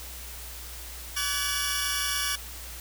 15% pulse tone cluster, 1147 / 1506 / 1707 / 2860 / 5590 Hz, D6 / F#6 / G#6 / F7 / F8, -41 / +30 / +47 / +41 / +1 cents, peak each -27 dBFS, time 1.16-2.36 s, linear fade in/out 10 ms, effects added 60 Hz sine -42 dBFS peak until 2.8 s + white hiss -42 dBFS RMS until 2.8 s

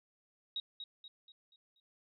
sine tone with echo, 3800 Hz, A#7, 33 cents sharp, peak -35 dBFS, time 0.56-0.6 s, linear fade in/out 2 ms, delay 240 ms, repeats 5, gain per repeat -7 dB, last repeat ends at 1.8 s, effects none

